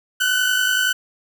30% pulse tone pair together, 1463 / 1513.7 Hz, F#6 / F#6, -20 / +39 cents, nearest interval minor second, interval 59 cents, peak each -20 / -15 dBFS, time 0.2-0.93 s, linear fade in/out 10 ms, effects none

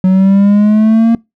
triangle exponential sweep, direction up, 185 to 231.8 Hz, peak -3 dBFS, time 0.04-1.15 s, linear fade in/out 2 ms, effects noise-tail reverb RT60 0.2 s tail -23 dB re dry

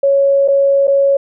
sine tone with dropouts, 554.4 Hz, C#5, in tune, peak -8 dBFS, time 0.03-1.17 s, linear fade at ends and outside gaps 5 ms, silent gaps 0.478-0.483 / 0.872-0.878 s, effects none

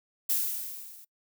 violet noise with level ramp, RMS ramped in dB -25 to -51 dBFS, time 0.29-1.05 s, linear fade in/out 10 ms, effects noise-tail reverb RT60 0.1 s tail -23 dB re dry

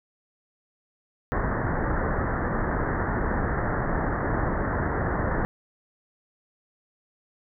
pink low-pass noise, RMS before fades -26 dBFS, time 1.32-5.45 s, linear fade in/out 0 ms, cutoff 1900 Hz, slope 96 dB/octave, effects none

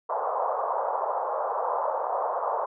white band-pass noise, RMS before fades -28 dBFS, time 0.09-2.66 s, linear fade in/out 10 ms, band 490 to 1100 Hz, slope 48 dB/octave, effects none

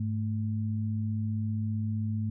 sine tone pair together, 103.83 / 219.1 Hz, G#2 / A3, 0 / -7 cents, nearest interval octave + minor second, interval 1293 cents, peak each -29 / -33 dBFS, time 0-2.3 s, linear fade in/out 5 ms, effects none

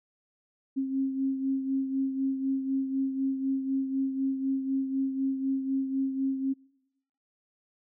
sine beating tone pair, 267.8 / 271.8 Hz, C4 / C#4, +40 / -34 cents, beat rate 4 Hz, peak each -27 / -35 dBFS, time 0.76-6.54 s, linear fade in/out 20 ms, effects noise-tail reverb RT60 0.9 s tail -26 dB re dry

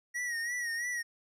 square tone with vibrato, 1900 Hz, A#6, 33 cents sharp, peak -33 dBFS, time 0.14-1.03 s, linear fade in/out 20 ms, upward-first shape sine, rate 3 Hz, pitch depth 64 cents each way, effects low-pass 11000 Hz 12 dB/octave

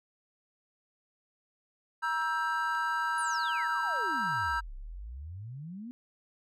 triangle chord, E diminished, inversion second, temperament just, 949.3 / 1318.5 / 1582.2 Hz, Bb5 / E6 / G6, +31 / 0 / +16 cents, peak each -31 dBFS, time 2.02-4.61 s, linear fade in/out 20 ms
clicks, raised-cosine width 0.2 ms, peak -37 dBFS, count 3, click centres 2.217 / 2.751 / 3.964 s
sine exponential two-way sweep, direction down then up, 10280 to 30.87 to 251.5 Hz, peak -39 dBFS, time 3.18-5.91 s, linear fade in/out 0 ms, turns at 4.74 s
effects none

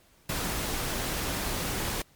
pink noise, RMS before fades -31 dBFS, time 0.29-2.02 s, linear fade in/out 5 ms, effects pink hiss -61 dBFS RMS until 2.15 s + MP3 96 kbps

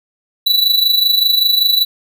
square tone with amplitude modulation, 3951 Hz, B7, in tune, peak -8 dBFS, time 0.46-1.85 s, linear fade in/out 10 ms, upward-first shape sine, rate 25.2 Hz, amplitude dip 65%, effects none

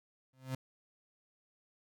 35% pulse tone with exponential growth, 130.81 Hz, C3, in tune, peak -31 dBFS, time 0.33-0.55 s, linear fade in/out 5 ms, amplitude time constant 47 ms, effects none

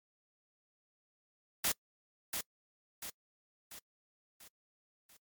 white noise with echo, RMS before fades -31 dBFS, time 1.64-1.72 s, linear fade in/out 5 ms, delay 690 ms, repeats 5, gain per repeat -6 dB, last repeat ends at 5.17 s, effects noise-tail reverb RT60 0.1 s tail -25 dB re dry + MP3 96 kbps

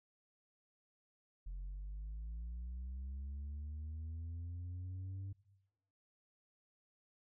sine linear sweep, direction up, 43.65 to 98 Hz, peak -39 dBFS, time 1.46-5.33 s, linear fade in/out 10 ms, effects noise-tail reverb RT60 1.0 s tail -22 dB re dry + tanh soft clip ceiling -41 dBFS

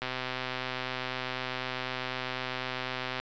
click train, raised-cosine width 0.3 ms, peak -17 dBFS, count 408, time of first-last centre 0.02-3.2 s, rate 128 Hz, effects resampled to 16000 Hz

